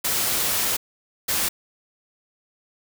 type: noise bursts at uneven times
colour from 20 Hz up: white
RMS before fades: -23 dBFS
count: 2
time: 0.04-0.77 / 1.28-1.49 s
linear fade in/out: 10 ms
effects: none